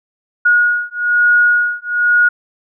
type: beating tone pair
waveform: sine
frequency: 1445 / 1446.1 Hz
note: F#6 / F#6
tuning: -41 / -40 cents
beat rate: 1.1 Hz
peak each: -13 dBFS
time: 0.45-2.29 s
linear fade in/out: 10 ms
effects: none

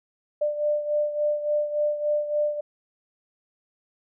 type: beating tone pair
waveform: sine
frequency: 594 / 597.5 Hz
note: D5 / D5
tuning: +20 / +30 cents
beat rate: 3.5 Hz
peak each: -23 / -29 dBFS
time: 0.41-2.61 s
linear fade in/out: 10 ms
effects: none

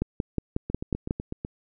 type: two click trains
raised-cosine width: 3 ms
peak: -12 / -18 dBFS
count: 7 / 7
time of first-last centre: 0.02-1.109 / 0.7-1.449 s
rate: 5.51 / 8.01 Hz
effects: none

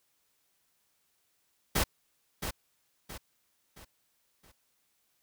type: noise with echo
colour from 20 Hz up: pink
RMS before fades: -27 dBFS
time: 1.75-1.84 s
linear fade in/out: 10 ms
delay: 670 ms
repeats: 4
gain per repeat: -8 dB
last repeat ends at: 4.52 s
effects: white hiss -74 dBFS RMS until 5.22 s

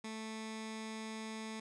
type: tone with notch filter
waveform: 15% pulse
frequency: 220 Hz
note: A3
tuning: in tune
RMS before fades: -44 dBFS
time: 0.04-1.6 s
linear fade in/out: 5 ms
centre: 570 Hz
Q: 0.93
effects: resampled to 22050 Hz

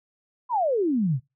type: exponential sweep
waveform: sine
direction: down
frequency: 1046.5 to 120 Hz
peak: -20 dBFS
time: 0.49-1.2 s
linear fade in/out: 50 ms
effects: noise-tail reverb RT60 0.2 s tail -21 dB re dry

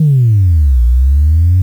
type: exponential two-way sweep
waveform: sine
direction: down then up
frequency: 161.5 to 57.8 to 94.5 Hz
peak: -4 dBFS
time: 0-1.62 s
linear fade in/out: 5 ms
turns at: 0.83 s
effects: tanh soft clip ceiling -2 dBFS + 7-bit

